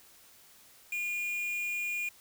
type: tone with quantisation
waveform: triangle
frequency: 2430 Hz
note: D#7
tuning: 42 cents flat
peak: -30 dBFS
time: 0.92-2.09 s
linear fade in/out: 5 ms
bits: 7
effects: white hiss -58 dBFS RMS until 2.2 s